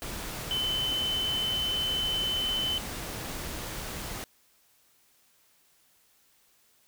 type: tone in noise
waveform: sine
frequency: 3044 Hz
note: F#7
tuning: 48 cents sharp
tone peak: -27 dBFS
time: 0.51-2.78 s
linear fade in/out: 0 ms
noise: pink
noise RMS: -37 dBFS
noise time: 0.02-4.24 s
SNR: +7 dB
effects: white hiss -65 dBFS RMS until 6.87 s

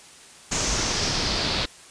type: noise with low-pass filter sweep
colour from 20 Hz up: pink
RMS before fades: -25 dBFS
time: 0.51-1.66 s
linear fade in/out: 10 ms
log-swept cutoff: 6900 to 4100 Hz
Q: 3.6
effects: white hiss -47 dBFS RMS until 1.9 s + resampled to 22050 Hz

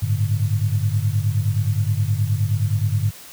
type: chord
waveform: sine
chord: G suspended second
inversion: none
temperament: equal with one note detuned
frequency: 100.46 / 110 / 146.83 Hz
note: G2 / A2 / D3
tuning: +43 / 0 / 0 cents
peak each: -20 / -21 / -26 dBFS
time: 0.02-3.11 s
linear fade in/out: 10 ms
effects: white hiss -41 dBFS RMS until 3.32 s

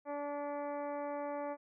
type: harmonic tone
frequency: 289 Hz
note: D4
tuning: 28 cents flat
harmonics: 1 / 2 / 3 / 4 / 5 / 6 / 7 / 8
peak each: -44 / -39 / -43 / -49 / -57 / -58 / -58 / -60 dBFS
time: 0.05-1.57 s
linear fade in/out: 50 ms
effects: none

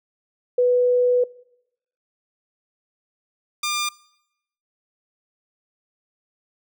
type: tone pair in turn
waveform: sine / 10% pulse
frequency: 493.9 / 1199.4 Hz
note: B4 / D6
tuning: 0 / +36 cents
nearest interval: octave + minor third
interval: 1536 cents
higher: second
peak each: -14 dBFS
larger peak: neither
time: 0.58-1.24 / 3.63-3.89 s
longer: first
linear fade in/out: 5 ms
effects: noise-tail reverb RT60 0.8 s tail -22 dB re dry

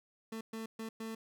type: tone bursts at uneven times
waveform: 30% pulse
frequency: 223.3 Hz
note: A3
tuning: 26 cents sharp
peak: -37 dBFS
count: 4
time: 0.32-0.41 / 0.53-0.66 / 0.79-0.89 / 1-1.15 s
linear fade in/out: 5 ms
effects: none

